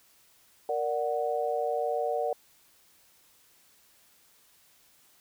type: chord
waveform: sine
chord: Bb augmented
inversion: none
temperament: equal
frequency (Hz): 466.2 / 587.3 / 740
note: Bb4 / D5 / F#5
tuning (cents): 0 / 0 / 0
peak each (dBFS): -31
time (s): 0.69-2.33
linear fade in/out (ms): 2
effects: white hiss -62 dBFS RMS until 5.2 s